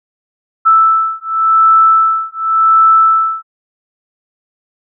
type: beating tone pair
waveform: sine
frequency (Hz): 1318.5 / 1319.4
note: E6 / E6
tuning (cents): 0 / +1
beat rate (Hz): 0.9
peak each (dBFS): -10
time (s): 0.65-3.43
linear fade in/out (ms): 20
effects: none